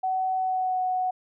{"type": "tone with pitch glide", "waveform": "sine", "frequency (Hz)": [752, 739.5], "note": ["F#5", "F#5"], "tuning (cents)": [28, -1], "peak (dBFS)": -23, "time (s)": [0.03, 1.11], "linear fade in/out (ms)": 10, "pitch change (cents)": -29, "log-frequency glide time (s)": [0.36, 0.81], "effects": []}